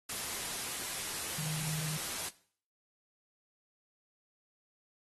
sine tone in noise, 155.56 Hz, D#3, in tune, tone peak -37 dBFS, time 1.38-1.97 s, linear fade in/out 5 ms, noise white, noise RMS -38 dBFS, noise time 0.09-2.29 s, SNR -2 dB, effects noise-tail reverb RT60 0.5 s tail -18 dB re dry + AAC 32 kbps

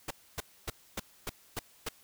pink noise bursts, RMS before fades -35 dBFS, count 7, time 0.08-1.889 s, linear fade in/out 5 ms, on 27 ms, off 270 ms, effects white hiss -61 dBFS RMS until 2.03 s

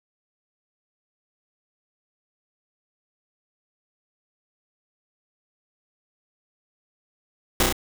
pink noise with echo, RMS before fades -18 dBFS, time 7.6-7.63 s, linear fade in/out 2 ms, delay 32 ms, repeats 3, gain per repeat -2 dB, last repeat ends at 7.726 s, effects none

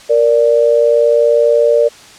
sine tone pair together, 466.2 / 586.5 Hz, A#4 / D5, 0 / -2 cents, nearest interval major third, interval 398 cents, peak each -10 dBFS, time 0.09-1.89 s, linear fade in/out 20 ms, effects white hiss -38 dBFS RMS until 2.18 s + low-pass 7000 Hz 12 dB/octave

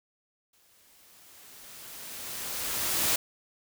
white noise with exponential growth, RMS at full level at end -25 dBFS, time 0.53-3.16 s, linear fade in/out 5 ms, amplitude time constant 570 ms, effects none

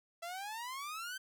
sawtooth exponential sweep, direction up, 664 to 1568 Hz, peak -37 dBFS, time 0.22-1.18 s, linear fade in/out 10 ms, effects none

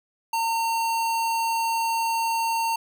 square tone, 912 Hz, A#5, 38 cents flat, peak -23 dBFS, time 0.33-2.76 s, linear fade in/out 5 ms, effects none

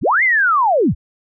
sine linear two-way sweep, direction up then down, 35.83 to 2144 to 35.83 Hz, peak -11 dBFS, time 0.01-0.95 s, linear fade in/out 50 ms, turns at 0.23 s, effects none

